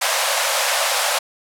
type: high-pass noise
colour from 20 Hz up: pink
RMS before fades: -19 dBFS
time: 0.01-1.19 s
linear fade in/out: 10 ms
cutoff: 520 Hz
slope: 96 dB/octave
effects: low-pass 12000 Hz 12 dB/octave